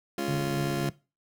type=chord; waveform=30% pulse; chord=Db major; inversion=second; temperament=just; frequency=207.9 / 277.2 / 346.5 Hz; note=Ab3 / Db4 / F4; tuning=+2 / 0 / -14 cents; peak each=-32 / -32 / -29 dBFS; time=0.18-0.89 s; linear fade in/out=2 ms
type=tone with tremolo; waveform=triangle; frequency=143.9 Hz; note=D3; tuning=35 cents flat; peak=-25 dBFS; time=0.28-0.9 s; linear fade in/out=5 ms; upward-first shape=triangle; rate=3.7 Hz; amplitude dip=45%
type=click train; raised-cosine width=3 ms; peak=-32 dBFS; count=17; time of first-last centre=0.31-0.84 s; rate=30.2 Hz
effects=noise-tail reverb RT60 0.3 s tail -20 dB re dry